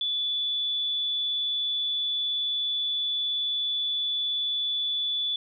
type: tone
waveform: sine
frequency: 3459 Hz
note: A7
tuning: 30 cents flat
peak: -25 dBFS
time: 0.01-5.36 s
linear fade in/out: 2 ms
effects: none